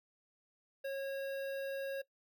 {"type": "tone with notch filter", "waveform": "square", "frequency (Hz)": 546, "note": "C#5", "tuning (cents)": -26, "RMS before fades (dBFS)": -39, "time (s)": [0.84, 2.02], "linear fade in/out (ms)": 10, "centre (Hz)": 7100, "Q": 0.51, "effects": ["noise-tail reverb RT60 0.1 s tail -20 dB re dry"]}